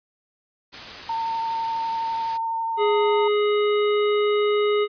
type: noise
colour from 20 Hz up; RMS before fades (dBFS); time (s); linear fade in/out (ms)
white; -36; 0.72-2.38; 20
type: tone with vibrato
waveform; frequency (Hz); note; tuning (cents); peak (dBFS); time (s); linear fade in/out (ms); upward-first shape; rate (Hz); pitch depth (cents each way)
sine; 908; A#5; -46; -23; 1.09-3.28; 5; sine; 12; 11
type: harmonic tone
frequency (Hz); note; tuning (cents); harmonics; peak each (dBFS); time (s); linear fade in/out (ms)
416.6; G#4; +5; 1 / 3 / 5 / 7 / 9; -18 / -28 / -32 / -35 / -37; 2.77-4.88; 50
effects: resampled to 11025 Hz